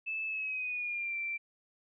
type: tone with pitch glide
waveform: sine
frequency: 2621 to 2349 Hz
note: E7 to D7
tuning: -11 to 0 cents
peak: -33 dBFS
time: 0.06-1.38 s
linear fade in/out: 20 ms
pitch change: -189 cents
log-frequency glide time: 0.26-1.16 s
effects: none